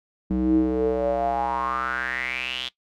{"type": "tone with band-pass filter sweep", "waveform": "square", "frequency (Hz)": 63.1, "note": "B1", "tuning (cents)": 38, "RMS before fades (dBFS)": -24, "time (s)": [0.3, 2.69], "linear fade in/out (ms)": 10, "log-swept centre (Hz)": [240, 3400], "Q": 7.3, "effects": ["noise-tail reverb RT60 0.1 s tail -19 dB re dry"]}